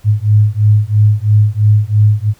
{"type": "beating tone pair", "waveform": "sine", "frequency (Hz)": [104.1, 107.1], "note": ["G#2", "A2"], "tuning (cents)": [5, -46], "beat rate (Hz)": 3, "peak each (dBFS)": -10, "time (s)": [0.04, 2.34], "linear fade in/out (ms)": 50, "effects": ["pink hiss -49 dBFS RMS until 2.39 s"]}